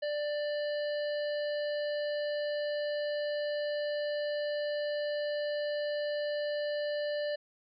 harmonic tone, 590 Hz, D5, 8 cents sharp, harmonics 1 / 3 / 5 / 7 / 8, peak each -31 / -42 / -47 / -47 / -51 dBFS, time 0.02-7.36 s, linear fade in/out 10 ms, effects none

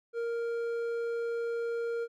sine tone with hard clipping, 466.2 Hz, A#4, in tune, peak -32 dBFS, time 0.13-2.08 s, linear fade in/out 50 ms, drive 6 dB, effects none

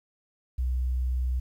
sine tone, 63 Hz, B1, 35 cents sharp, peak -23 dBFS, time 0.58-1.4 s, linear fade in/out 10 ms, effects tanh soft clip ceiling -21 dBFS + 10-bit

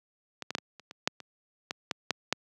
clicks, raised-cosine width 0.2 ms, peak -19 / -17 / -9 / -19 / -30 / -25 / -6 / -26 / -15 / -11 / -9 / -7 dBFS, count 12, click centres 0.423 / 0.506 / 0.551 / 0.584 / 0.797 / 0.911 / 1.075 / 1.203 / 1.709 / 1.912 / 2.107 / 2.326 s, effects high-pass 150 Hz 12 dB/octave

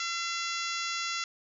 harmonic tone, 680 Hz, F5, 46 cents flat, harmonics 2 / 3 / 4 / 5 / 6 / 7 / 8 / 9 / 10, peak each -36 / -38 / -39 / -40 / -41 / -41 / -42 / -43 / -43 dBFS, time 0-1.24 s, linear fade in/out 2 ms, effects none

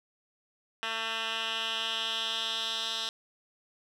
10% pulse tone with band-pass filter sweep, 224.5 Hz, A3, 35 cents sharp, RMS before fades -33 dBFS, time 0.83-3.09 s, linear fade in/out 0 ms, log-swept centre 2400 to 4000 Hz, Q 3.1, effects none

